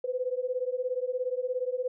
sine beating tone pair, 496.4 / 513.4 Hz, B4 / C5, +9 / -33 cents, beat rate 17 Hz, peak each -31 dBFS, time 0.04-1.88 s, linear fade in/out 5 ms, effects none

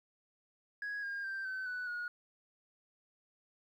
sine tone with pitch steps, 1661.2 / 1615.8 / 1571.6 / 1528.6 / 1486.8 / 1446.2 Hz, G#6 / G#6 / G6 / G6 / F#6 / F#6, 0 / -48 / +4 / -44 / +8 / -40 cents, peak -35 dBFS, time 0.82-2.08 s, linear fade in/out 2 ms, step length 210 ms, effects tanh soft clip ceiling -35 dBFS + 12-bit

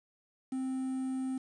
triangle tone with quantisation, 261.6 Hz, C4, in tune, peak -30 dBFS, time 0.52-1.38 s, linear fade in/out 5 ms, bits 9, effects resampled to 24000 Hz

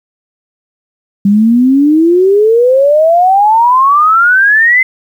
sine exponential sweep, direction up, 196 to 2078 Hz, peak -4 dBFS, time 1.25-4.83 s, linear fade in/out 5 ms, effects 7-bit

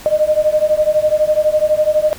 sine beating tone pair, 606 / 618 Hz, D#5 / D#5, -46 / -12 cents, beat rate 12 Hz, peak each -14 / -14 dBFS, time 0.06-2.13 s, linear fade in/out 0 ms, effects pink hiss -36 dBFS RMS until 2.18 s

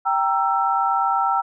sine chord, E diminished, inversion first, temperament equal with one note detuned, 784 / 932.3 / 1331.5 Hz, G5 / Bb5 / E6, 0 / 0 / +17 cents, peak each -21 / -23 / -21 dBFS, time 0.05-1.42 s, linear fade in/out 20 ms, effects none

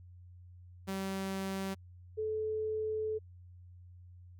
sawtooth / sine tone pair in turn, 192.8 / 433.7 Hz, G3 / A4, -28 / -25 cents, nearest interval octave + major second, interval 1403 cents, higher second, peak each -31 / -32 dBFS, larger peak first, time 0.87-1.75 / 2.17-3.19 s, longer second, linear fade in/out 20 ms, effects added 89 Hz sine -51 dBFS peak until 4.39 s

